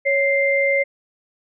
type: tone pair together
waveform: sine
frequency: 553.4 / 2093 Hz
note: C#5 / C7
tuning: -3 / 0 cents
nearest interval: octave + major seventh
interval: 2303 cents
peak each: -18 dBFS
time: 0.05-0.84 s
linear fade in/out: 20 ms
effects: none